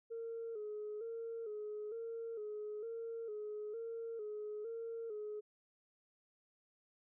sine tone with vibrato, 439.9 Hz, A4, in tune, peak -40 dBFS, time 0.1-5.41 s, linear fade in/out 20 ms, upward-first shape square, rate 1.1 Hz, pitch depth 72 cents each way, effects tanh soft clip ceiling -37 dBFS

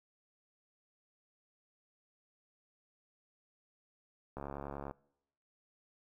click train, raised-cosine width 1 ms, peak -28 dBFS, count 39, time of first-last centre 4.37-4.911 s, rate 70.3 Hz, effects noise-tail reverb RT60 0.8 s tail -24 dB re dry

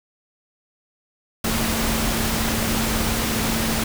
sine tone in noise, 224.1 Hz, A3, 32 cents sharp, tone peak -26 dBFS, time 1.44-3.84 s, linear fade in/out 5 ms, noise pink, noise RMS -23 dBFS, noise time 1.44-3.84 s, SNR -6 dB, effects none

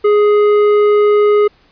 triangle tone with tanh clipping, 416.4 Hz, G#4, 5 cents sharp, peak -9 dBFS, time 0.04-1.48 s, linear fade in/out 10 ms, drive 14 dB, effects pink hiss -51 dBFS RMS until 1.71 s + resampled to 11025 Hz

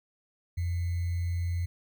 sine tone with sample-and-hold, 86.6 Hz, F2, 14 cents flat, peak -27 dBFS, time 0.57-1.66 s, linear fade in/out 10 ms, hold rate 2100 Hz, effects none

